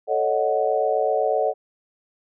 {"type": "chord", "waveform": "sine", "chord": "D# half-diminished seventh", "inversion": "second", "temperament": "equal", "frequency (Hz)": [440, 554.4, 622.3, 740], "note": ["A4", "C#5", "D#5", "F#5"], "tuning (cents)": [0, 0, 0, 0], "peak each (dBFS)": -24, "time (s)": [0.07, 1.54], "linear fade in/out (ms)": 50, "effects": []}